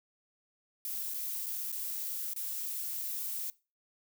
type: noise with dropouts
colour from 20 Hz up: violet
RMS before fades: -37 dBFS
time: 0.85-3.5 s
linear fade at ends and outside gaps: 1 ms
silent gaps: 1.139-1.143 / 1.461-1.465 / 1.718-1.726 / 2.335-2.362 s
effects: noise-tail reverb RT60 0.3 s tail -21 dB re dry